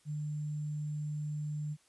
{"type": "tone with sample-and-hold", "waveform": "sine", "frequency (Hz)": 150, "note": "D3", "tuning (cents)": 37, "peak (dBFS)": -34, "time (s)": [0.05, 1.77], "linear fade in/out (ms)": 50, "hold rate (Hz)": 7350, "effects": ["white hiss -68 dBFS RMS until 1.88 s", "resampled to 24000 Hz"]}